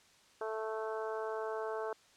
harmonic tone, 219.6 Hz, A3, 3 cents flat, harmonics 2 / 3 / 4 / 5 / 6 / 7, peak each -38 / -42 / -44 / -46 / -48 / -49 dBFS, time 0.41-1.93 s, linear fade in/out 2 ms, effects white hiss -64 dBFS RMS until 2.16 s + low-pass 7000 Hz 12 dB/octave

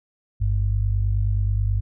sine tone pair together, 50.61 / 100 Hz, G#1 / G2, -44 / +35 cents, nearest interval octave, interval 1179 cents, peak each -21 dBFS, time 0.4-1.81 s, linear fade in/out 20 ms, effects none

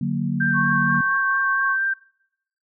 sine chord, D augmented, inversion none, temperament equal, 146.83 / 185 / 233.1 Hz, D3 / F#3 / A#3, 0 / 0 / 0 cents, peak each -25 dBFS, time 0.01-1.01 s, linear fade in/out 5 ms
sine tone with vibrato, 1568 Hz, G6, in tune, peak -19 dBFS, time 0.4-1.94 s, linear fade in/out 10 ms, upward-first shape sine, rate 4.3 Hz, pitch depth 15 cents each way
sine tone with tremolo, 1098 Hz, C#6, 17 cents flat, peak -22 dBFS, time 0.53-1.77 s, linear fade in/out 50 ms, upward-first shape sine, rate 5.4 Hz, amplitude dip 30%
effects noise-tail reverb RT60 0.8 s tail -26 dB re dry

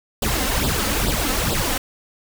pink noise with flanger, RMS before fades -21 dBFS, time 0.22-1.78 s, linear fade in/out 5 ms, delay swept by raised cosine 0.23 to 3.93 ms, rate 2.3 Hz, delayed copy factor +0.8, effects none

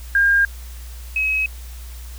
sine tone pair in turn, 1610 / 2556 Hz, G6 / D#7, +46 / +46 cents, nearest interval minor sixth, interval 800 cents, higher second, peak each -12 / -17 dBFS, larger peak first, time 0.15-0.45 / 1.16-1.46 s, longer neither, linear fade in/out 2 ms, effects added 60 Hz sine -32 dBFS peak until 2.18 s + white hiss -44 dBFS RMS until 2.18 s

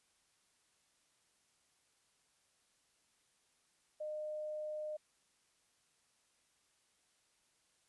sine tone, 610 Hz, D#5, 34 cents flat, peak -39 dBFS, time 4-4.97 s, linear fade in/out 10 ms, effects white hiss -75 dBFS RMS until 7.88 s + resampled to 24000 Hz

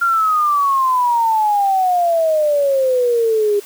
sine exponential sweep, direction down, 1400 to 403.8 Hz, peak -12 dBFS, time 0.01-3.6 s, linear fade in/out 10 ms, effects white hiss -39 dBFS RMS until 3.65 s + high-pass 200 Hz 12 dB/octave

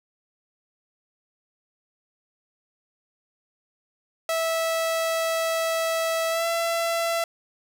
sawtooth tone with pitch glide, 654 to 671.2 Hz, E5 to E5, -14 to +31 cents, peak -19 dBFS, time 4.29-7.24 s, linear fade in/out 2 ms, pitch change +45 cents, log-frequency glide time 6.3-6.46 s, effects none

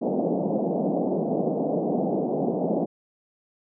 pink band-pass noise, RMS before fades -25 dBFS, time 0.01-2.86 s, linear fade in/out 20 ms, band 170 to 730 Hz, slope 48 dB/octave, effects none

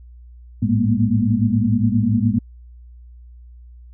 sine tone cluster, 105.5 / 112.8 / 204.3 / 230.4 / 240.1 Hz, G#2 / A2 / G#3 / A#3 / B3, +28 / +44 / -28 / -20 / -49 cents, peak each -21 dBFS, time 0.62-2.39 s, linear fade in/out 10 ms, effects added 60 Hz sine -39 dBFS peak until 3.93 s

